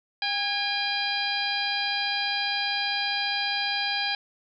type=harmonic tone with a mistuned harmonic; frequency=805 Hz; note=G5; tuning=46 cents sharp; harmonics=1 / 2 / 3 / 4 / 5 / 6; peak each=-32 / -32 / -32 / -32 / -32 / -32 dBFS; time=0.22-4.15 s; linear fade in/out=2 ms; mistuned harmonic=2; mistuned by=+40 cents; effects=none